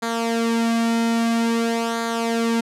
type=tone with flanger; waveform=sawtooth; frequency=230.3 Hz; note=A#3; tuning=21 cents flat; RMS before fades=-21 dBFS; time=0.02-2.61 s; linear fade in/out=10 ms; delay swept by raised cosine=0.36 to 2.56 ms; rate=0.5 Hz; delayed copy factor=-0.65; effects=low-pass 10000 Hz 12 dB/octave